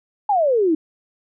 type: exponential sweep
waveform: sine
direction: down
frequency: 860 to 302.3 Hz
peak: -14 dBFS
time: 0.29-0.75 s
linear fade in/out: 5 ms
effects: none